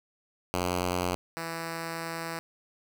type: tone pair in turn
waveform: 5% pulse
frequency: 89.6 / 165.18 Hz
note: F2 / E3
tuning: +45 / +4 cents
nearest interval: major seventh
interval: 1059 cents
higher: second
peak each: -16 / -22 dBFS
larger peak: first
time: 0.54-1.15 / 1.37-2.39 s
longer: second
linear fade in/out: 0 ms
effects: none